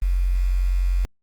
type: tone with quantisation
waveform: sine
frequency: 45.28 Hz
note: F#1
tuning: 37 cents flat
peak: -17 dBFS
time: 0.02-1.05 s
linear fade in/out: 0 ms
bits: 7
effects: Opus 32 kbps